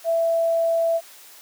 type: tone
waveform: sine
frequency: 664 Hz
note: E5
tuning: 12 cents sharp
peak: -17 dBFS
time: 0.04-1.01 s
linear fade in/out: 50 ms
effects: white hiss -46 dBFS RMS until 1.41 s + high-pass 400 Hz 12 dB/octave